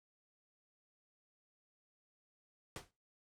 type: noise with exponential decay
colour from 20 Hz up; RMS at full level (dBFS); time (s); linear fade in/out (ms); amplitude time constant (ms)
pink; -42; 2.76-2.91; 1; 31
effects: noise-tail reverb RT60 0.3 s tail -21 dB re dry + low-pass 10000 Hz 12 dB/octave